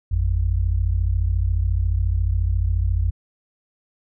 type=tone pair together; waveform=sine; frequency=53.07 / 87.31 Hz; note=G#1 / F2; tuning=+38 / 0 cents; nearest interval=major sixth; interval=862 cents; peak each=-20 dBFS; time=0.11-3.11 s; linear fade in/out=10 ms; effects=none